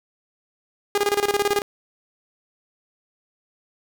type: tone with tremolo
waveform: sawtooth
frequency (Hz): 407.7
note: G#4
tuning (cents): -32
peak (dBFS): -13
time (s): 0.95-1.62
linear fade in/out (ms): 2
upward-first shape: square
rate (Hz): 18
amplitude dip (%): 80
effects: 9-bit